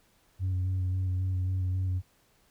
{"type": "tone with vibrato", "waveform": "sine", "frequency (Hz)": 92.6, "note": "F#2", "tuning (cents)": 2, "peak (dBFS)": -24, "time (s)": [0.39, 2.02], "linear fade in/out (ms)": 50, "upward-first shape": "square", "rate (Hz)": 3.7, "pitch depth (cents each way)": 17, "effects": ["tanh soft clip ceiling -25 dBFS", "pink hiss -66 dBFS RMS until 2.5 s"]}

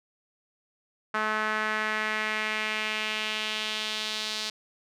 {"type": "tone with band-pass filter sweep", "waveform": "sawtooth", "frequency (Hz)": 215.5, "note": "A3", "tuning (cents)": -36, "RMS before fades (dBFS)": -30, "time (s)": [1.14, 4.5], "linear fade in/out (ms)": 5, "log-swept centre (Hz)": [1400, 4300], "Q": 2.2, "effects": []}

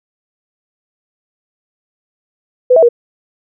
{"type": "tone with pitch steps", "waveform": "sine", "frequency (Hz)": [503, 652, 475.3], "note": ["B4", "E5", "A#4"], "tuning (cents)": [32, -19, 34], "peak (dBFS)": -4, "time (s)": [2.7, 2.889], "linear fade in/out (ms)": 10, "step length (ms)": 63, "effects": []}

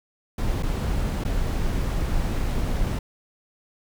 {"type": "noise with dropouts", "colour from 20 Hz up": "brown", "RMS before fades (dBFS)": -24, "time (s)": [0.38, 2.99], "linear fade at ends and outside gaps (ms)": 5, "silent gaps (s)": [[0.626, 0.631], [1.239, 1.249]], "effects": []}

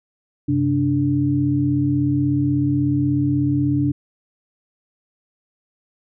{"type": "tone cluster", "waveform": "sine", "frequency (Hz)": [96.4, 132.8, 291.6], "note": ["G2", "C3", "D4"], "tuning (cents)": [-28, 26, -12], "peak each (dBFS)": [-27, -20, -18], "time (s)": [0.48, 3.92], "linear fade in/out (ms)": 10, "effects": []}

